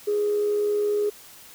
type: tone with amplitude modulation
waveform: sine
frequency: 415.3 Hz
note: G#4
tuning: in tune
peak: -18 dBFS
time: 0.07-1.1 s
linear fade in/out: 10 ms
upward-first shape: sine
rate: 80 Hz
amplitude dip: 35%
effects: tanh soft clip ceiling -15 dBFS + white hiss -47 dBFS RMS until 1.54 s